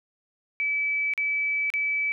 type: tone with dropouts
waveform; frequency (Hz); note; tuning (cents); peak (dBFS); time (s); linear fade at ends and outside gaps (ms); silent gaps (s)
sine; 2300; D7; -37; -23; 0.6-2.12; 0; 1.137-1.177 / 1.702-1.738
effects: none